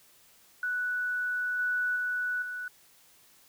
sine tone with level steps, 1480 Hz, F#6, in tune, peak -28 / -26 / -28 / -34 dBFS, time 0.63-2.68 s, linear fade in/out 2 ms, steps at 1.59 / 1.96 / 2.42 s, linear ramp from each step 2 ms, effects white hiss -60 dBFS RMS until 3.48 s

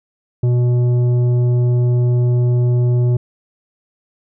triangle tone with tanh clipping, 122.4 Hz, B2, 15 cents flat, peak -13 dBFS, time 0.43-3.17 s, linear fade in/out 5 ms, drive 13 dB, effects none

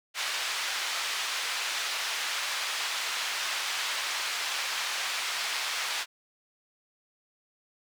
white band-pass noise, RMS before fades -32 dBFS, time 0.14-6.06 s, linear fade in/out 50 ms, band 990 to 4200 Hz, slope 12 dB/octave, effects none

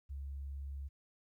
sine tone, 69.3 Hz, C#2, in tune, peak -40 dBFS, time 0.09-0.89 s, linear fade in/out 20 ms, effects 13-bit

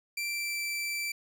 sawtooth tone with pitch glide, 2350 to 2335 Hz, D7 to D7, +1 to -11 cents, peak -28 dBFS, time 0.17-1.12 s, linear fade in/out 5 ms, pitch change -12 cents, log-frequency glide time 0.27-0.61 s, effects none

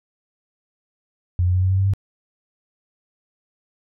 sine tone with pitch steps, 88.9 / 90.4 / 91.93 / 93.48 / 95.06 / 96.67 / 98.3 Hz, F2 / F#2 / F#2 / F#2 / F#2 / G2 / G2, +31 / -40 / -11 / +18 / +47 / -24 / +5 cents, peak -15 dBFS, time 1.39-1.936 s, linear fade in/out 0 ms, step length 78 ms, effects none

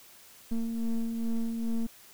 triangle ring-modulated tone, 113.8 Hz, A#2, 41 cents flat, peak -22 dBFS, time 0.51-1.87 s, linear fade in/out 10 ms, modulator 115 Hz, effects white hiss -54 dBFS RMS until 2.13 s

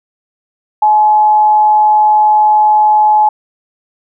sine tone with amplitude modulation, 850 Hz, G#5, 40 cents sharp, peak -4 dBFS, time 0.82-3.29 s, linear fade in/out 5 ms, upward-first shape sine, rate 193 Hz, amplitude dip 25%, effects none

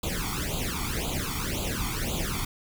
pink noise with flanger, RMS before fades -30 dBFS, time 0.03-2.45 s, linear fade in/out 5 ms, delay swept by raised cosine 0.27 to 0.91 ms, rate 1.9 Hz, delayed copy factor +0.95, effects none

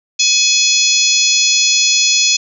harmonic tone, 845 Hz, G#5, 30 cents sharp, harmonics 3 / 4 / 5 / 6 / 7 / 8, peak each -17 / -17 / -17 / -17 / -17 / -17 dBFS, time 0.19-2.37 s, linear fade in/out 10 ms, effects none

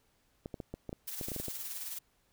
clicks, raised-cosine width 2 ms, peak -26 dBFS, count 12, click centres 0.459 / 0.542 / 0.602 / 0.74 / 0.893 / 0.929 / 1.212 / 1.285 / 1.318 / 1.363 / 1.4 / 1.483 s
blue noise with tremolo, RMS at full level -39 dBFS, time 1.07-1.99 s, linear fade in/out 10 ms, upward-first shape sine, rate 19 Hz, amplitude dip 45%
effects pink hiss -72 dBFS RMS until 2.32 s

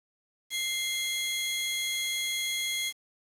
sawtooth tone pair together, 2093 / 3322 Hz, C7 / G#7, 0 / 0 cents, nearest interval minor sixth, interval 800 cents, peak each -29 / -28 dBFS, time 0.5-2.93 s, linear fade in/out 50 ms, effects resampled to 32000 Hz + 8-bit

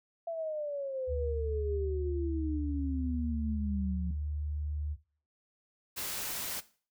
sine exponential sweep, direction down, 675 to 176.1 Hz, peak -33 dBFS, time 0.27-4.11 s, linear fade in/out 5 ms
sine tone with pitch glide, 73.42 to 74.44 Hz, D2 to D2, 0 to +24 cents, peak -32 dBFS, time 1.07-4.97 s, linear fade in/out 50 ms, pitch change +24 cents, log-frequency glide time 1.44-3.09 s
white noise, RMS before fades -37 dBFS, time 5.96-6.61 s, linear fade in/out 20 ms
effects noise-tail reverb RT60 0.4 s tail -17 dB re dry

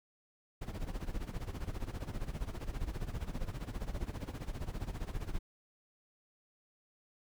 brown noise with tremolo, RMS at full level -36 dBFS, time 0.61-5.39 s, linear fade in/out 10 ms, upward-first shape sine, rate 15 Hz, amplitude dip 80%, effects none

